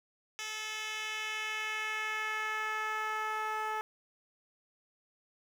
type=tone with band-pass filter sweep; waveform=10% pulse; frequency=432.9 Hz; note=A4; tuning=28 cents flat; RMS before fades=-36 dBFS; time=0.39-3.81 s; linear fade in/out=0 ms; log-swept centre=4300 to 940 Hz; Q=1.3; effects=9-bit